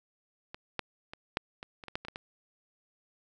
clicks, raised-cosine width 0.3 ms, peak -25 / -15 / -26 / -12 / -25 / -29 / -26 / -16 / -27 / -22 / -22 dBFS, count 11, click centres 0.545 / 0.793 / 1.135 / 1.371 / 1.629 / 1.838 / 1.883 / 1.955 / 2.05 / 2.084 / 2.159 s, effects none

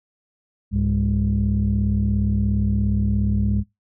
sine tone cluster, 66.6 / 103.7 / 203.9 Hz, C2 / G#2 / G#3, +31 / -2 / -32 cents, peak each -21 dBFS, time 0.71-3.64 s, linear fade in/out 50 ms, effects noise-tail reverb RT60 0.2 s tail -23 dB re dry + tanh soft clip ceiling -11 dBFS

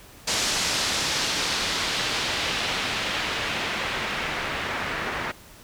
white noise with low-pass filter sweep, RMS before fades -27 dBFS, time 0.27-5.32 s, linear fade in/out 10 ms, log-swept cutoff 6100 to 1800 Hz, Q 1.1, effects pink hiss -48 dBFS RMS until 5.63 s

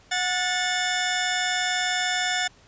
15% pulse tone pair together, 731.3 / 1760 Hz, F#5 / A6, -20 / 0 cents, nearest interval octave + minor third, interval 1520 cents, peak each -19 dBFS, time 0.11-2.48 s, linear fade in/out 10 ms, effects pink hiss -55 dBFS RMS until 2.67 s + resampled to 16000 Hz

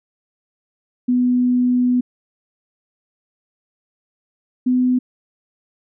sine tone pair in turn, 248.1 / 251.7 Hz, B3 / B3, +8 / +33 cents, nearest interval unison, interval 25 cents, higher second, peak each -13 dBFS, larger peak neither, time 1.08-2.01 / 4.66-4.99 s, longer first, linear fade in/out 10 ms, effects none

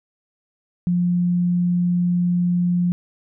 sine tone, 176.4 Hz, F3, 18 cents sharp, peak -16 dBFS, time 0.87-2.92 s, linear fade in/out 0 ms, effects none

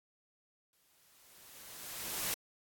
white noise with exponential growth, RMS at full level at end -34 dBFS, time 0.73-2.34 s, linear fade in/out 1 ms, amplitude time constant 350 ms, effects AAC 64 kbps

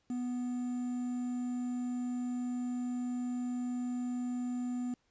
triangle tone with quantisation, 246.9 Hz, B3, in tune, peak -31 dBFS, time 0.1-4.94 s, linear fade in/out 2 ms, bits 9, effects pink hiss -75 dBFS RMS until 5.1 s + resampled to 16000 Hz

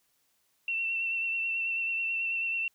sine tone with vibrato, 2700 Hz, E7, 41 cents sharp, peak -28 dBFS, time 0.68-2.68 s, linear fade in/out 2 ms, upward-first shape sine, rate 9.2 Hz, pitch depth 24 cents each way, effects white hiss -72 dBFS RMS until 2.74 s

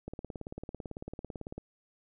click train, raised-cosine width 2 ms, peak -26 dBFS, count 28, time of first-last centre 0.08-1.58 s, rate 18 Hz, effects none

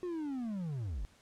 triangle linear sweep, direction down, 366.4 to 40.23 Hz, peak -33 dBFS, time 0.03-1.05 s, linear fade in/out 0 ms, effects pink hiss -64 dBFS RMS until 1.21 s + low-pass 9000 Hz 12 dB/octave

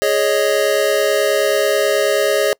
square chord, Ab suspended fourth, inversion none, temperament just, 415.3 / 553.7 / 623 Hz, Ab4 / Db5 / Eb5, 0 / -2 / +2 cents, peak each -19 / -18 / -19 dBFS, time 0.02-2.53 s, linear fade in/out 0 ms, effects noise-tail reverb RT60 0.1 s tail -26 dB re dry

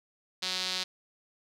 sawtooth tone with band-pass filter, 185 Hz, F#3, in tune, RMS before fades -33 dBFS, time 0.42-0.84 s, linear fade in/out 10 ms, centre 4200 Hz, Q 2.9, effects none

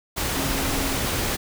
sine tone in noise, 272.8 Hz, C#4, 28 cents flat, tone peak -30 dBFS, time 0.35-0.96 s, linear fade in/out 20 ms, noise pink, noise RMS -25 dBFS, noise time 0.16-1.37 s, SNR -8 dB, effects none

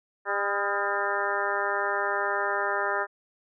harmonic tone with a mistuned harmonic, 200.6 Hz, G3, 40 cents sharp, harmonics 2 / 3 / 4 / 5 / 6 / 7 / 8 / 9, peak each -33 / -33 / -33 / -33 / -33 / -33 / -33 / -33 dBFS, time 0.25-3.07 s, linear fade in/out 50 ms, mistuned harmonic 6, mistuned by +58 cents, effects none

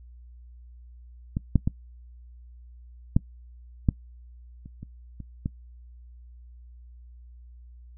clicks, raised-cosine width 5 ms, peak -14 / -6 / -11 / -6 / -7 / -30 / -25 / -26 / -15 dBFS, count 9, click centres 1.369 / 1.557 / 1.675 / 3.165 / 3.888 / 4.659 / 4.83 / 5.203 / 5.459 s, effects noise-tail reverb RT60 0.1 s tail -21 dB re dry + added 60 Hz sine -45 dBFS peak until 7.97 s

